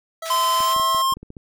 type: tone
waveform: 25% pulse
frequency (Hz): 653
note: E5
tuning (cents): -17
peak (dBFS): -25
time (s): 0.22-1.02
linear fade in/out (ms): 5
type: band-pass noise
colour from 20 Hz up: white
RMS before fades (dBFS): -34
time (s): 0.25-0.74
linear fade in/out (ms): 10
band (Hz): 1100 to 7100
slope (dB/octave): 12
type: tone with pitch glide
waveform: square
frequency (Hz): 1030 to 1063.2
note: C6 to C6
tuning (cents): -28 to +27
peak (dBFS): -18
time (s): 0.3-1.14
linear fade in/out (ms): 5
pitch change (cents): +55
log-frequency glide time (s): 0.57-0.78
type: clicks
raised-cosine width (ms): 3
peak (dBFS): -25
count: 9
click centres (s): 0.605 / 0.764 / 0.798 / 0.947 / 1.124 / 1.17 / 1.23 / 1.304 / 1.368
effects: none